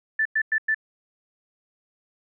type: tone bursts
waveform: sine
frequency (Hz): 1760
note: A6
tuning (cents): 0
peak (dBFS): -19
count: 4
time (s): 0.19-0.746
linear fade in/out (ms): 5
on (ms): 64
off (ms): 100
effects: none